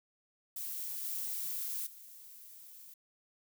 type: noise with level steps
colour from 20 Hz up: violet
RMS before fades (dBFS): -40 / -38 / -53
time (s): 0.56-2.94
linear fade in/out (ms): 5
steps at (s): 1.04 / 1.86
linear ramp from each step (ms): 10
effects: none